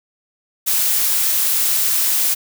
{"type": "noise", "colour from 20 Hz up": "blue", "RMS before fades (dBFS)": -17, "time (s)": [0.66, 2.35], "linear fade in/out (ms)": 20, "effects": []}